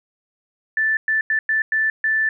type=tone bursts at uneven times; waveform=sine; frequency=1760 Hz; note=A6; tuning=in tune; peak=-16 dBFS; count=6; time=0.77-0.97 / 1.08-1.21 / 1.3-1.39 / 1.49-1.62 / 1.72-1.9 / 2.04-2.29 s; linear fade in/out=2 ms; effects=none